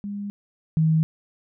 sine tone pair in turn, 202.9 / 158.96 Hz, G#3 / D#3, -40 / +37 cents, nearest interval major third, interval 423 cents, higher first, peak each -28 / -16 dBFS, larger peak second, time 0.04-0.3 / 0.77-1.03 s, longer neither, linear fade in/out 0 ms, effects none

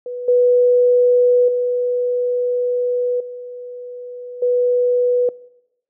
sine tone with level steps, 492.1 Hz, B4, 6 cents flat, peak -24 / -10 / -16 / -29 / -13 dBFS, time 0.06-5.29 s, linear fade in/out 2 ms, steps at 0.28 / 1.48 / 3.2 / 4.42 s, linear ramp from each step 5 ms, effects noise-tail reverb RT60 0.9 s tail -22 dB re dry

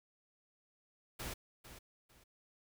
pink noise with echo, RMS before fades -43 dBFS, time 1.19-1.34 s, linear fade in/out 10 ms, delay 450 ms, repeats 2, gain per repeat -11 dB, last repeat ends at 2.24 s, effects none

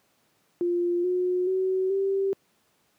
sine tone with pitch steps, 349.2 / 362.4 / 376 / 390.2 Hz, F4 / F#4 / F#4 / G4, 0 / -36 / +28 / -8 cents, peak -22 dBFS, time 0.61-2.33 s, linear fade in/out 0 ms, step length 430 ms, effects pink hiss -67 dBFS RMS until 2.98 s + high-pass 150 Hz 12 dB/octave

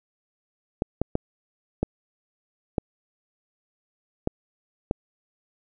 clicks, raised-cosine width 2 ms, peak -9 dBFS, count 7, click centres 0.821 / 1.016 / 1.154 / 1.83 / 2.782 / 4.274 / 4.911 s, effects none

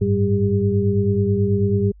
sine tone cluster, 97.1 / 106.3 / 195.5 / 401.9 Hz, G2 / G#2 / G3 / G4, -16 / +41 / -4 / +43 cents, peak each -21 dBFS, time 0.01-1.92 s, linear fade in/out 10 ms, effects added 50 Hz sine -43 dBFS peak until 2 s

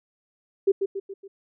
sine tone with echo, 392.1 Hz, G4, in tune, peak -15 dBFS, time 0.67-0.72 s, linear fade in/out 10 ms, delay 140 ms, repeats 4, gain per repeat -6 dB, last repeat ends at 1.28 s, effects none

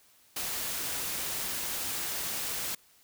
white noise, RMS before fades -34 dBFS, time 0.36-2.75 s, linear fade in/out 5 ms, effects white hiss -62 dBFS RMS until 3.03 s

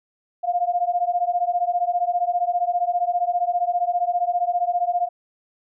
sine beating tone pair, 698.5 / 713.5 Hz, F5 / F5, 0 / +37 cents, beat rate 15 Hz, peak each -22 dBFS, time 0.43-5.09 s, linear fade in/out 20 ms, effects none

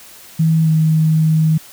sine tone with pitch glide, 160.9 to 157.86 Hz, E3 to D#3, -42 to +25 cents, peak -10 dBFS, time 0.39-1.58 s, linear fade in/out 10 ms, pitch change -33 cents, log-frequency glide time 0.63-0.69 s, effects white hiss -40 dBFS RMS until 1.72 s

